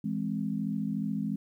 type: chord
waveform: sine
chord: E augmented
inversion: none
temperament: equal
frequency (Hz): 164.81 / 207.7 / 261.6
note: E3 / G#3 / B#3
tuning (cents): 0 / 0 / 0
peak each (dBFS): -35 / -31 / -35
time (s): 0.04-1.36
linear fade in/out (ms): 5
effects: 11-bit